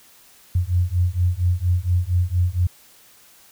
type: beating tone pair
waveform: sine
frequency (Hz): 87 / 91.3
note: F2 / F#2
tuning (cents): -6 / -23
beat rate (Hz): 4.3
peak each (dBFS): -20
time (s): 0.55-2.67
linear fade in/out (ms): 5
effects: white hiss -51 dBFS RMS until 3.51 s